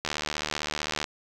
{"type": "click train", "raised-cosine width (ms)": 0.2, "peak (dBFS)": -11, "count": 76, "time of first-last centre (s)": [0.05, 1.042], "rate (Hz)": 75.6, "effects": []}